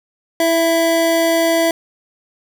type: tone pair together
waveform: square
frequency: 329.6 / 663.8 Hz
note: E4 / E5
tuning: 0 / +12 cents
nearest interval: octave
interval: 1212 cents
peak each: -18 / -15 dBFS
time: 0.4-1.71 s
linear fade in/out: 2 ms
effects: none